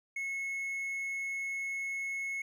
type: tone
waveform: triangle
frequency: 2185 Hz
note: C#7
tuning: 26 cents flat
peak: -32 dBFS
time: 0.16-2.42 s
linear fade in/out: 5 ms
effects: none